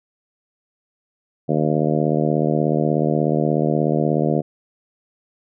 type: harmonic tone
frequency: 76.6 Hz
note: D#2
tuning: 27 cents flat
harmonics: 2 / 3 / 4 / 5 / 6 / 7 / 8 / 9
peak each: -21 / -23 / -24 / -25 / -26 / -26 / -27 / -28 dBFS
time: 1.48-4.42 s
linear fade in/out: 20 ms
effects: none